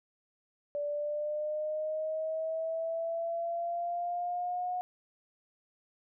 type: linear sweep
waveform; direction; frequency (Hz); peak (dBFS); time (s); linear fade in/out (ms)
sine; up; 580 to 727; -31; 0.75-4.81; 0
effects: none

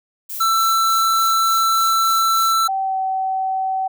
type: noise with tremolo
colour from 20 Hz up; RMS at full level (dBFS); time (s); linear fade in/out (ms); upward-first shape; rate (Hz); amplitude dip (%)
violet; -28; 0.29-2.53; 10; sine; 3.4; 50
type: tone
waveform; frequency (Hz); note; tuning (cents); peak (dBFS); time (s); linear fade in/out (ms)
square; 1333; E6; +19; -15; 0.4-2.68; 10
type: tone with pitch glide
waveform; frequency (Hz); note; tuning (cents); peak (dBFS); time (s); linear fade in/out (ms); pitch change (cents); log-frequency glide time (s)
sine; 771 to 762.1; G5 to G5; -29 to -49; -18; 2.68-3.88; 10; -20; 2.82-2.97
effects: none

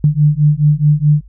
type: beating tone pair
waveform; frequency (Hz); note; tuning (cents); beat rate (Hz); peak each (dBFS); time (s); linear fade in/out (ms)
sine; 146.83 / 151.53; D3 / D#3; 0 / -45; 4.7; -11; 0.04-1.21; 2
effects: noise-tail reverb RT60 0.1 s tail -23 dB re dry + added 50 Hz sine -36 dBFS peak until 1.28 s

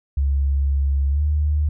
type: tone with pitch glide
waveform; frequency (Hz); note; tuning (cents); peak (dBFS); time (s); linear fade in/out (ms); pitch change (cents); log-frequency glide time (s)
sine; 69.3 to 74.7; C#2 to D2; 0 to +30; -16; 0.17-1.69; 5; +130; 1.1-1.22
effects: none

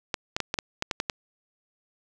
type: clicks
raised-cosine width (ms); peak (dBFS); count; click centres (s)
0.2; -9; 9; 0.142 / 0.365 / 0.403 / 0.541 / 0.588 / 0.824 / 0.912 / 1.001 / 1.098
effects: none

